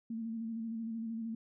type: tone with vibrato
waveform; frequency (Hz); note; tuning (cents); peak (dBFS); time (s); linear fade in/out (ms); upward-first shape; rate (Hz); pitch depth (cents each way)
sine; 226.2; A3; +48; -36; 0.1-1.35; 5; square; 13; 29
effects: none